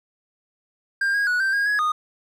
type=tone with pitch steps; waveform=triangle; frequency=1597 / 1638 / 1467 / 1565 / 1630 / 1674 / 1233 Hz; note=G6 / G#6 / F#6 / G6 / G#6 / G#6 / D#6; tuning=+32 / -24 / -15 / -3 / -33 / +13 / -16 cents; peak=-17 dBFS; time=1.01-1.92 s; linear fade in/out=5 ms; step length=130 ms; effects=none